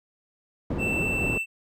white low-pass noise, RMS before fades -29 dBFS, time 0.7-1.38 s, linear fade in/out 5 ms, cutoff 360 Hz, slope 12 dB/octave
triangle tone, 2668 Hz, E7, 20 cents sharp, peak -24 dBFS, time 0.78-1.46 s, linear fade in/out 50 ms
effects none

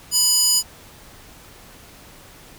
square tone with high-pass filter, 990 Hz, B5, 4 cents sharp, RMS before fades -17 dBFS, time 0.11-0.63 s, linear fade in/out 50 ms, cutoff 6000 Hz, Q 3.1, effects pink hiss -45 dBFS RMS until 2.58 s

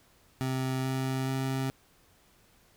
25% pulse tone with pitch steps, 130.9 / 131.89 / 132.88 Hz, C3 / C3 / C3, +1 / +14 / +27 cents, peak -25 dBFS, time 0.41-1.7 s, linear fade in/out 0 ms, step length 430 ms, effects pink hiss -63 dBFS RMS until 2.76 s

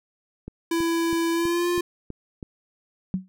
click train, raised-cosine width 3 ms, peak -22 dBFS, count 7, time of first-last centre 0.48-2.428 s, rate 3.08 Hz
square tone with pitch glide, 333.3 to 350.7 Hz, E4 to F4, +19 to +7 cents, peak -22 dBFS, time 0.71-1.81 s, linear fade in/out 5 ms, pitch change +88 cents, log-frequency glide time 1.32-1.69 s
sine tone with exponential decay, 187.2 Hz, F#3, 20 cents sharp, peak -18 dBFS, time 3.14-3.28 s, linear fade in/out 0 ms, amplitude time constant 30 ms
effects none

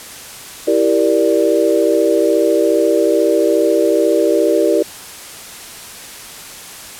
sine chord, E half-diminished seventh, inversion none, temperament equal, 329.6 / 392 / 466.2 / 587.3 Hz, E4 / G4 / Bb4 / D5, 0 / 0 / 0 / 0 cents, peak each -16 dBFS, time 0.67-4.83 s, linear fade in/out 10 ms, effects white hiss -33 dBFS RMS until 6.99 s + low-pass 12000 Hz 12 dB/octave

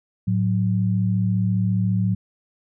sine tone pair together, 109.4 / 183.99 Hz, A2 / F#3, -9 / -9 cents, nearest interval major sixth, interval 900 cents, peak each -20 / -21 dBFS, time 0.27-2.15 s, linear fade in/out 10 ms, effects none

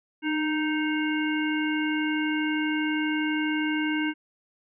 harmonic tone with a mistuned harmonic, 311.1 Hz, D#4, in tune, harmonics 1 / 3 / 5 / 7 / 9, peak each -25 / -37 / -32 / -34 / -36 dBFS, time 0.22-4.14 s, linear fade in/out 50 ms, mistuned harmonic 1, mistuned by -32 cents, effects none

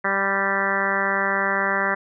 harmonic tone with a mistuned harmonic, 196 Hz, G3, in tune, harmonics 1 / 2 / 3 / 4 / 5 / 6 / 7 / 8 / 9 / 10, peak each -32 / -31 / -29 / -31 / -29 / -29 / -29 / -27 / -26 / -28 dBFS, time 0.04-1.95 s, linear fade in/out 10 ms, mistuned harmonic 5, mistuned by +16 cents, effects none

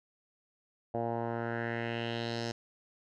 10% pulse tone with low-pass filter sweep, 116.54 Hz, A#2, in tune, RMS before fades -35 dBFS, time 0.94-2.52 s, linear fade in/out 5 ms, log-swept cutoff 690 to 5600 Hz, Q 2.9, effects none

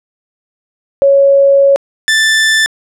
sine / sawtooth tone pair in turn, 554.4 / 1764.7 Hz, C#5 / A6, 0 / +5 cents, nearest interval octave + minor sixth, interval 2005 cents, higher second, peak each -4 dBFS, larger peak neither, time 1.02-1.76 / 2.08-2.66 s, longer first, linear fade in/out 0 ms, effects low-pass 9000 Hz 12 dB/octave

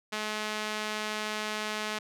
sawtooth tone with band-pass filter, 213.6 Hz, G#3, 49 cents sharp, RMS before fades -34 dBFS, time 0.12-1.99 s, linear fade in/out 10 ms, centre 2800 Hz, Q 0.56, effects none

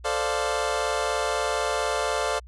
25% pulse chord, D minor seventh, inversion second, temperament equal, 440 / 523.3 / 587.3 / 698.5 Hz, A4 / C5 / D5 / F5, 0 / 0 / 0 / 0 cents, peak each -26 / -27 / -25 / -26 dBFS, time 0.04-2.4 s, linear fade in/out 20 ms, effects added 60 Hz sine -42 dBFS peak until 2.47 s + resampled to 24000 Hz

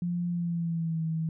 sine tone with pitch glide, 174.61 to 161.05 Hz, F3 to E3, 0 to -40 cents, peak -27 dBFS, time 0.02-1.29 s, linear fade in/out 2 ms, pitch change -140 cents, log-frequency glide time 0.29-1.03 s, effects none

